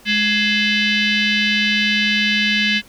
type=tone with frequency modulation; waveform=sine; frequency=210 Hz; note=G#3; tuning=19 cents sharp; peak=-14 dBFS; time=0.05-2.82 s; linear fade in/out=50 ms; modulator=940 Hz; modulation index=3.8; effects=pink hiss -47 dBFS RMS until 2.88 s